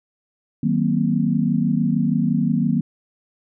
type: chord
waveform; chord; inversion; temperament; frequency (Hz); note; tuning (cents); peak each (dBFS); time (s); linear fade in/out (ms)
sine; C half-diminished seventh; first; just; 156.98 / 188.37 / 235.5 / 261.6; Eb3 / Gb3 / Bb3 / C4; +16 / +31 / +18 / 0; -22 / -22 / -20 / -26; 0.63-2.81; 5
effects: none